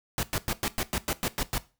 pink noise bursts, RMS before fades -28 dBFS, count 10, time 0.18-1.58 s, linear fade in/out 0 ms, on 50 ms, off 100 ms, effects noise-tail reverb RT60 0.3 s tail -17 dB re dry

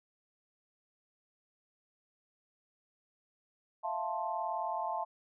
sine chord, F major seventh, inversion third, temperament equal with one note detuned, 659.3 / 698.5 / 880 / 1053.8 Hz, E5 / F5 / A5 / C6, 0 / 0 / 0 / +12 cents, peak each -40 / -39 / -36 / -40 dBFS, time 3.83-5.05 s, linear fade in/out 20 ms, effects none

